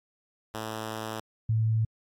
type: tone pair in turn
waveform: 5% pulse / sine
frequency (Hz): 110 / 111.02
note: A2 / A2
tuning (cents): 0 / +16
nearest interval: unison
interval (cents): 16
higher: second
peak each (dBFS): -22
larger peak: neither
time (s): 0.54-1.2 / 1.49-1.85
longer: first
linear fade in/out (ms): 5
effects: AAC 64 kbps